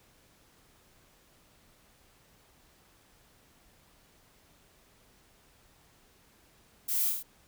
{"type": "noise with echo", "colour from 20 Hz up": "violet", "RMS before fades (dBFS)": -32, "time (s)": [6.88, 7.1], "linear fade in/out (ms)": 10, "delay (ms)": 26, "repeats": 5, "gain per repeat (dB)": -2, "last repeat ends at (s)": 7.23, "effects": ["pink hiss -63 dBFS RMS until 7.47 s"]}